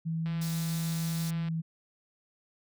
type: tone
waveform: sine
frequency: 162.8 Hz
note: E3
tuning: 21 cents flat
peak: -29 dBFS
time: 0.05-1.62 s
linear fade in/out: 20 ms
type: click train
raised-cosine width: 0.3 ms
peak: -31 dBFS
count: 208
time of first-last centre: 0.26-1.485 s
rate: 169 Hz
type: high-pass noise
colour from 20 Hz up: pink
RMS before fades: -42 dBFS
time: 0.41-1.31 s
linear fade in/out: 10 ms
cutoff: 3500 Hz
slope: 96 dB/octave
effects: none